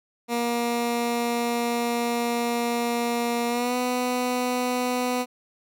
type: tone with pitch glide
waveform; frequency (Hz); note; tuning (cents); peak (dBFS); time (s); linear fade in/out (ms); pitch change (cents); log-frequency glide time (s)
15% pulse; 237 to 248.9; A#3 to B3; +29 to +14; -17; 0.28-5.26; 50; +85; 3.48-3.76
effects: none